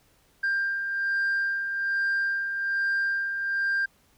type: beating tone pair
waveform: sine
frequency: 1590 / 1591.2 Hz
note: G6 / G6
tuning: +24 / +25 cents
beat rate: 1.2 Hz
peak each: -32 / -23 dBFS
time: 0.43-3.86 s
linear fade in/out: 10 ms
effects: tanh soft clip ceiling -21 dBFS + pink hiss -63 dBFS RMS until 4.17 s